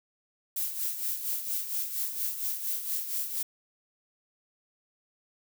violet noise with tremolo, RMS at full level -30 dBFS, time 0.56-3.43 s, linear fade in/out 5 ms, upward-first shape sine, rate 4.3 Hz, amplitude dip 60%, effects none

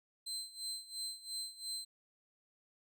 30% pulse tone with tremolo, 4100 Hz, C8, 36 cents flat, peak -35 dBFS, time 0.26-1.85 s, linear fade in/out 10 ms, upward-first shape sine, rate 2.9 Hz, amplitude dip 85%, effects none

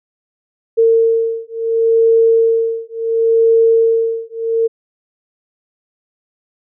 sine beating tone pair, 454.5 / 455.21 Hz, A#4 / A#4, -44 / -41 cents, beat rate 0.71 Hz, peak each -13 dBFS, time 0.77-4.68 s, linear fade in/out 20 ms, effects none

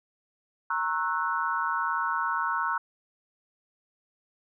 sine chord, F# dominant seventh, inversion first, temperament equal with one note detuned, 932.3 / 1089.7 / 1318.5 / 1480 Hz, A#5 / C#6 / E6 / F#6, 0 / -30 / 0 / 0 cents, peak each -31 dBFS, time 0.7-2.78 s, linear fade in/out 5 ms, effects none

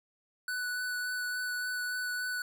square tone with vibrato, 1487 Hz, F#6, 8 cents sharp, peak -33 dBFS, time 0.48-2.42 s, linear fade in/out 2 ms, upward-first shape sine, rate 3.5 Hz, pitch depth 10 cents each way, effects none

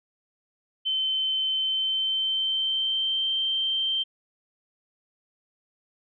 sine tone with pitch glide, 3078 to 3134 Hz, G7 to G7, -32 to -1 cents, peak -23 dBFS, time 0.85-4.04 s, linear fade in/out 20 ms, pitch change +31 cents, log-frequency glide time 1.53-3.32 s, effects none

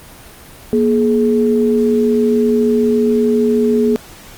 sine tone pair together, 237.1 / 422.5 Hz, A#3 / G#4, +30 / +30 cents, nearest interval minor seventh, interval 1000 cents, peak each -13 dBFS, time 0.73-3.96 s, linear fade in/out 0 ms, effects pink hiss -38 dBFS RMS until 4.37 s + Opus 24 kbps

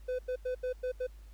triangle tone bursts at uneven times, 505 Hz, B4, 39 cents sharp, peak -29 dBFS, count 6, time 0.08-0.19 / 0.28-0.36 / 0.45-0.55 / 0.63-0.73 / 0.83-0.92 / 1-1.07 s, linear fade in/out 10 ms, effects added 51 Hz sine -48 dBFS peak until 1.33 s + pink hiss -66 dBFS RMS until 1.33 s

